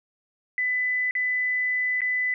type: tone with dropouts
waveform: sine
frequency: 2000 Hz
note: B6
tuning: 21 cents sharp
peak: -22 dBFS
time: 0.58-2.34 s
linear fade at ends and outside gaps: 1 ms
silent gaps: 1.11-1.152 / 2.007-2.017 s
effects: none